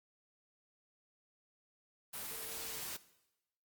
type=tone in noise; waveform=sine; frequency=451.9 Hz; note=A4; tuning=46 cents sharp; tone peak=-54 dBFS; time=2.31-2.81 s; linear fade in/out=10 ms; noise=white; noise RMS=-43 dBFS; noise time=2.13-2.97 s; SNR=-14 dB; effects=noise-tail reverb RT60 0.9 s tail -17 dB re dry + Opus 32 kbps